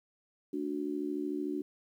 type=harmonic tone; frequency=73.42 Hz; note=D2; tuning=in tune; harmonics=3 / 4 / 5; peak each=-43 / -34 / -37 dBFS; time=0.53-1.62 s; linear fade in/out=5 ms; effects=11-bit